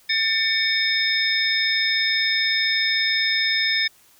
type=tone cluster; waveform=sine; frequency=1787 / 2242 / 3649 / 5160 Hz; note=A6 / C#7 / A#7 / E8; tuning=+26 / +19 / -38 / -38 cents; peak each=-24 dBFS; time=0.09-3.88 s; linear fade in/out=10 ms; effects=white hiss -55 dBFS RMS until 4.19 s